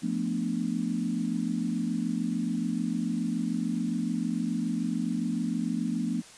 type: chord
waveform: sine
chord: B half-diminished seventh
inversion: second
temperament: equal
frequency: 174.61 / 220 / 246.9 / 293.7 Hz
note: F3 / A3 / B3 / D4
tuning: 0 / 0 / 0 / 0 cents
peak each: -33 / -31 / -31 / -35 dBFS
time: 0.02-6.22 s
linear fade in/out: 20 ms
effects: white hiss -50 dBFS RMS until 6.37 s + resampled to 22050 Hz